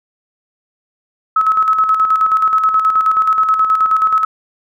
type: tone with tremolo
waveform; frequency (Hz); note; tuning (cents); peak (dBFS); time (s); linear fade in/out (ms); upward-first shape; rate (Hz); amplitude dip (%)
sine; 1290; E6; -38; -8; 1.36-4.25; 5; square; 9.4; 50
effects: none